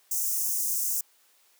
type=high-pass noise; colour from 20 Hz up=white; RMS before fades=-28 dBFS; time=0.11-1.01 s; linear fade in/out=5 ms; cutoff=5800 Hz; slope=48 dB/octave; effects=white hiss -63 dBFS RMS until 1.59 s + high-pass 400 Hz 12 dB/octave